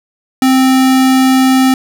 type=tone; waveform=square; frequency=261.6 Hz; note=C4; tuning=in tune; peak=-7 dBFS; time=0.42-1.74 s; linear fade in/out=2 ms; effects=none